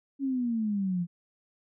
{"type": "exponential sweep", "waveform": "sine", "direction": "down", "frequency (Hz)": [280, 169.6], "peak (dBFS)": -26, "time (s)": [0.19, 1.07], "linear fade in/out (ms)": 50, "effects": []}